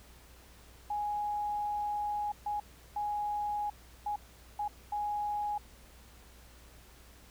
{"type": "tone bursts at uneven times", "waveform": "sine", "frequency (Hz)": 830.6, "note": "G#5", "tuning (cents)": 0, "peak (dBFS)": -31, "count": 6, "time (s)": [[0.9, 2.32], [2.46, 2.6], [2.96, 3.7], [4.06, 4.16], [4.59, 4.68], [4.92, 5.58]], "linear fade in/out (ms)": 5, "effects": ["added 60 Hz sine -56 dBFS peak until 7.3 s", "pink hiss -58 dBFS RMS until 7.3 s"]}